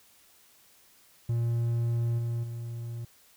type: tone with level steps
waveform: triangle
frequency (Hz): 117.4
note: A#2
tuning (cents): +13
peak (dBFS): -23 / -26 / -32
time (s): 1.29-3.05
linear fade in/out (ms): 5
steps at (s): 2.18 / 2.43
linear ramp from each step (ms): 10
effects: white hiss -60 dBFS RMS until 3.36 s